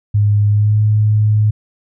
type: tone with pitch glide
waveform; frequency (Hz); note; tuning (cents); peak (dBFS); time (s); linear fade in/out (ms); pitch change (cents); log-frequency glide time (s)
sine; 103.6 to 106.57; G#2 to G#2; -4 to +45; -9; 0.14-1.51; 10; +49; 0.49-0.79
effects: none